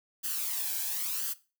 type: noise with flanger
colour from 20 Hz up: blue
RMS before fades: -33 dBFS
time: 0.23-1.34 s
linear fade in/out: 20 ms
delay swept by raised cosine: 0.64 to 1.26 ms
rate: 0.95 Hz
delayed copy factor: +0.7
effects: noise-tail reverb RT60 0.3 s tail -17 dB re dry